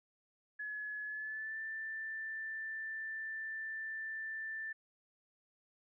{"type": "tone with pitch glide", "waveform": "sine", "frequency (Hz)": [1700, 1772.2], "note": ["G#6", "A6"], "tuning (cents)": [40, 12], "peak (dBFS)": -39, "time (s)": [0.59, 4.73], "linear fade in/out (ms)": 10, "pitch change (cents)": 72, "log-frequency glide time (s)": [1.04, 1.59], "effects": []}